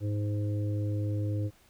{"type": "harmonic tone", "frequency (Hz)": 103.83, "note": "G#2", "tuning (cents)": 0, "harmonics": [1, 3, 4, 5], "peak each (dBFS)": [-28, -37, -47, -42], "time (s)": [0, 1.51], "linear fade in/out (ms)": 50, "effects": ["pink hiss -62 dBFS RMS until 1.69 s"]}